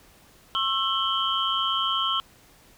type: tone cluster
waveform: sine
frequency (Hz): 1084 / 1328 / 3027 / 3216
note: C#6 / E6 / F#7 / G7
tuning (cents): -39 / +12 / +39 / +44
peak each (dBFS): -28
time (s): 0.55-2.2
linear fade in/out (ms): 0
effects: pink hiss -55 dBFS RMS until 2.77 s